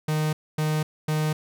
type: tone bursts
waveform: 45% pulse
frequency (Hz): 154.2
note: D#3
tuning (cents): -15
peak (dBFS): -22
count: 3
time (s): 0.08-1.33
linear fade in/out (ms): 5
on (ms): 250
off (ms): 250
effects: none